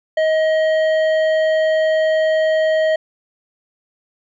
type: tone with hard clipping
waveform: sine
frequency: 631 Hz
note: D#5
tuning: 24 cents sharp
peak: -15 dBFS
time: 0.17-2.96 s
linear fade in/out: 5 ms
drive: 9 dB
effects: resampled to 16000 Hz